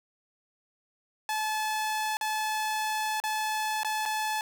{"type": "tone with dropouts", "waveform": "sawtooth", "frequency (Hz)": 863, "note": "A5", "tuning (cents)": -34, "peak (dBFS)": -24, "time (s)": [1.29, 4.41], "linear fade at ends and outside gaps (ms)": 1, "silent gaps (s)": [[2.17, 2.211], [3.201, 3.238], [3.833, 3.847], [4.054, 4.059]], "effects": []}